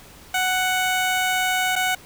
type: tone with dropouts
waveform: 15% pulse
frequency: 742 Hz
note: F#5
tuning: 5 cents sharp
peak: -13 dBFS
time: 0.34-1.95 s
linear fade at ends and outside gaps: 5 ms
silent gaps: 1.756-1.761 s
effects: pink hiss -46 dBFS RMS until 2.05 s